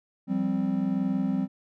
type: chord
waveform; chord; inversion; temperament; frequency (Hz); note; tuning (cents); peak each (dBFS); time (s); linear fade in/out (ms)
triangle; F suspended second; none; equal; 174.61 / 196 / 261.6; F3 / G3 / C4; 0 / 0 / 0; -30 / -25 / -26; 0.27-1.48; 50
effects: none